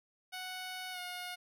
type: tone with pitch glide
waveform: 10% pulse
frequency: 740 to 719.3 Hz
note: F#5 to F#5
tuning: 0 to -49 cents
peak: -32 dBFS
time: 0.32-1.36 s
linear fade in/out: 20 ms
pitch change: -49 cents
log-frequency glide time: 0.92-0.99 s
effects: none